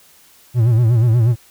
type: tone with vibrato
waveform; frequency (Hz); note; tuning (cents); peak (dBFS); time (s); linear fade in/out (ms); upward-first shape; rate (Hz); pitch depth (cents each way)
triangle; 116.54; A#2; 0; -8; 0.54-1.36; 50; sine; 8.3; 110
effects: white hiss -49 dBFS RMS until 1.5 s